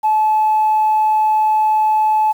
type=tone; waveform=sine; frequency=863 Hz; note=A5; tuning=34 cents flat; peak=-10 dBFS; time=0.03-2.33 s; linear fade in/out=20 ms; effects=tanh soft clip ceiling -8 dBFS + 7-bit